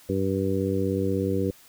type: harmonic tone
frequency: 96.5 Hz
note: G2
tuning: 27 cents flat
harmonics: 1 / 2 / 3 / 4 / 5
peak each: -29 / -29 / -29 / -29 / -29 dBFS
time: 0.09-1.51 s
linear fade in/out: 5 ms
effects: white hiss -53 dBFS RMS until 1.68 s